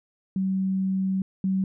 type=tone pair in turn; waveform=sine; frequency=190.5 / 190.5 Hz; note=G3 / G3; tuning=-49 / -49 cents; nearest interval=unison; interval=0 cents; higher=neither; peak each=-22 / -21 dBFS; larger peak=second; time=0.36-1.22 / 1.44-1.64 s; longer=first; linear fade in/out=2 ms; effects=none